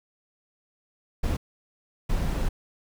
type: noise bursts at uneven times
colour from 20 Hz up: brown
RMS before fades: -25 dBFS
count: 2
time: 1.23-1.37 / 2.09-2.49 s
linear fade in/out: 10 ms
effects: none